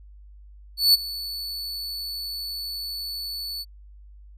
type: tone with ADSR envelope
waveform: 45% pulse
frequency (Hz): 4456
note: C#8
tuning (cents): +8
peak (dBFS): -11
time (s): 0.77-3.65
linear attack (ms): 170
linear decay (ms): 20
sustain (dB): -18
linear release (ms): 38
effects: added 50 Hz sine -44 dBFS peak until 4.37 s + resampled to 32000 Hz